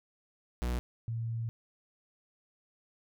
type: tone pair in turn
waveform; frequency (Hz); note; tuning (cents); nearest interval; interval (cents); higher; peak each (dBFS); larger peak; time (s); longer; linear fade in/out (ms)
45% pulse / sine; 60.8 / 114.78; B1 / A#2; -26 / -26; major seventh; 1100; second; -30 / -32; first; 0.62-0.79 / 1.08-1.49; second; 0
effects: none